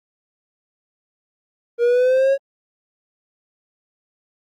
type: exponential sweep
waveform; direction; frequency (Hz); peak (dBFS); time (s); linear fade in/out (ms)
triangle; up; 469.6 to 554.4; -11; 1.78-2.38; 50
effects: Opus 32 kbps